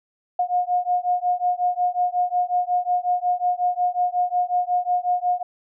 sine beating tone pair, 715 / 720.5 Hz, F5 / F#5, +41 / -46 cents, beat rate 5.5 Hz, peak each -22 dBFS, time 0.39-5.43 s, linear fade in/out 5 ms, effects none

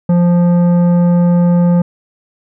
sine tone with tanh clipping, 174.61 Hz, F3, in tune, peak -9 dBFS, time 0.09-1.82 s, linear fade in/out 5 ms, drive 11 dB, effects none

